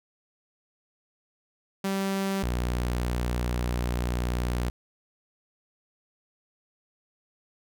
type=tone pair in turn; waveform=sawtooth; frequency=194.5 / 60.59 Hz; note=G3 / B1; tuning=-13 / -32 cents; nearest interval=octave + minor sixth; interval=2019 cents; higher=first; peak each=-22 dBFS; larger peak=neither; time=1.84-2.43 / 2.43-4.7 s; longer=second; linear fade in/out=5 ms; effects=none